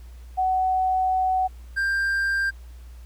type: tone pair in turn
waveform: sine / triangle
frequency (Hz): 749 / 1587.1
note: F#5 / G6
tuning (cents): +21 / +21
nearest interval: octave + minor second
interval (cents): 1300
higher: second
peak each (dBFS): -19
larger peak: neither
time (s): 0.37-1.48 / 1.76-2.51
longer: first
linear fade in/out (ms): 20
effects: added 60 Hz sine -39 dBFS peak until 3.05 s + pink hiss -57 dBFS RMS until 3.05 s